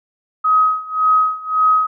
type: tone with tremolo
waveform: sine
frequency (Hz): 1265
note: D#6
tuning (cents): +28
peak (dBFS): -9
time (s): 0.44-1.87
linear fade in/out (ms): 10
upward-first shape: sine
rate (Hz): 1.8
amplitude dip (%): 90
effects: none